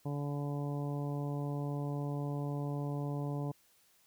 harmonic tone, 143.8 Hz, D3, 36 cents flat, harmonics 1 / 2 / 3 / 4 / 5 / 6 / 7, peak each -35 / -41 / -45 / -47 / -49 / -51 / -52 dBFS, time 0.05-3.52 s, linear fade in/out 10 ms, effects white hiss -68 dBFS RMS until 4.06 s

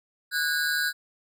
square tone cluster, 1474 / 1626 / 3995 Hz, F#6 / G#6 / B7, -7 / -37 / +19 cents, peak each -28 / -28 / -34 dBFS, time 0.31-0.93 s, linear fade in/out 50 ms, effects none

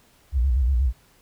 sine tone with vibrato, 63.9 Hz, C2, 40 cents flat, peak -17 dBFS, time 0.32-0.93 s, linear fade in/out 50 ms, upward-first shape square, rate 8.3 Hz, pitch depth 130 cents each way, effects pink hiss -58 dBFS RMS until 1.21 s

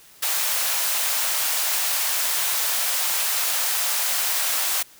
white high-pass noise, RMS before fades -23 dBFS, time 0.22-4.83 s, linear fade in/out 10 ms, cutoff 600 Hz, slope 24 dB/octave, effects white hiss -50 dBFS RMS until 4.99 s

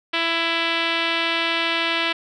5% pulse tone with low-pass filter, 332.6 Hz, E4, 16 cents sharp, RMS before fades -22 dBFS, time 0.13-2.13 s, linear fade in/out 10 ms, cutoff 3200 Hz, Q 1.8, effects none

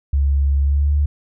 sine tone with pitch glide, 69.8 to 72.89 Hz, C#2 to D2, +13 to -12 cents, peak -13 dBFS, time 0.13-1.06 s, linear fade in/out 5 ms, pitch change +75 cents, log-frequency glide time 0.62-0.94 s, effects none

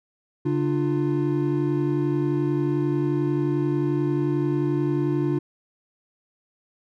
triangle tone cluster, 141.9 / 299.2 / 350.5 Hz, C#3 / D4 / F4, +41 / +32 / +6 cents, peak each -23 dBFS, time 0.45-5.39 s, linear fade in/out 10 ms, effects none

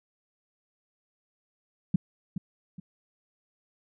sine tone with echo, 178.9 Hz, F3, 42 cents sharp, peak -17 dBFS, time 1.94-1.96 s, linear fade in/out 5 ms, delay 420 ms, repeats 2, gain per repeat -10 dB, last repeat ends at 2.8 s, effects none

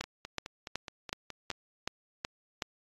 two click trains, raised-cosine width 0.2 ms, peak -15 / -23 dBFS, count 8 / 8, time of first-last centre 0.01-2.622 / 0.04-1.514 s, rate 2.68 / 4.75 Hz, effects AAC 32 kbps

